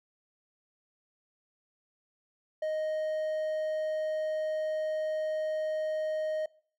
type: tone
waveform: triangle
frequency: 622.3 Hz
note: D#5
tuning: in tune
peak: -27 dBFS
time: 2.62-6.46 s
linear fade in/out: 5 ms
effects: noise-tail reverb RT60 0.5 s tail -23 dB re dry